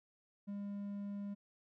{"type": "tone", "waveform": "triangle", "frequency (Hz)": 201.9, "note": "G#3", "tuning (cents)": -49, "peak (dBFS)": -38, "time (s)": [0.47, 1.35], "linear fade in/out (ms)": 20, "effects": []}